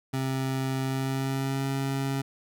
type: tone with pitch glide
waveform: 25% pulse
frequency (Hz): 132.8 to 136.14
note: C3 to C#3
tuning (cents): +26 to -31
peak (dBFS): -23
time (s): 0.13-2.22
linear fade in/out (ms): 10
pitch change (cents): +43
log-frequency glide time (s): 0.83-1.67
effects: none